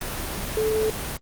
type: tone in noise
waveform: sine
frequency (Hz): 435.7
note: A4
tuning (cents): -17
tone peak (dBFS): -20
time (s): 0.57-0.9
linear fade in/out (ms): 2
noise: pink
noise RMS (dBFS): -30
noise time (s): 0.01-1.17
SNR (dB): +7
effects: Opus 24 kbps